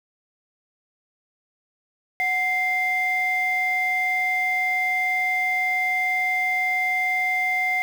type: tone pair together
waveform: sine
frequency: 740 / 2093 Hz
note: F#5 / C7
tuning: 0 / 0 cents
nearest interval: octave + tritone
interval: 1800 cents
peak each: -25 / -20 dBFS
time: 2.2-7.82 s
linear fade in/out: 0 ms
effects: tanh soft clip ceiling -15 dBFS + 7-bit